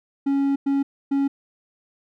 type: tone bursts at uneven times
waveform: triangle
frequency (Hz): 277.2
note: C#4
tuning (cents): 0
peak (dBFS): -16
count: 3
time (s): 0.26-0.56 / 0.66-0.83 / 1.11-1.28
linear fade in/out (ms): 10
effects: none